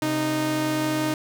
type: tone pair together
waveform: sawtooth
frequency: 131.69 / 308.9 Hz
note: C3 / D#4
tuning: +12 / -12 cents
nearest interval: octave + minor third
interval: 1476 cents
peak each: -26 / -19 dBFS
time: 0.02-1.14 s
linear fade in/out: 2 ms
effects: none